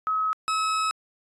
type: tone pair in turn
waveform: sine / 40% pulse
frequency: 1280 / 1287.3 Hz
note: D#6 / E6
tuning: +49 / -41 cents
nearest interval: unison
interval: 10 cents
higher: second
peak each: -22 dBFS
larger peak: neither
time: 0.07-0.33 / 0.48-0.91 s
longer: second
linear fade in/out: 0 ms
effects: resampled to 24000 Hz